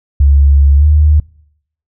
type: tone with pitch glide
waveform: sine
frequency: 70.3 to 75.35 Hz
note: C#2 to D2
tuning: +25 to +45 cents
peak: -4 dBFS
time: 0.2-1.2 s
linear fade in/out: 5 ms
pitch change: +120 cents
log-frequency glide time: 0.77-0.85 s
effects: noise-tail reverb RT60 0.7 s tail -24 dB re dry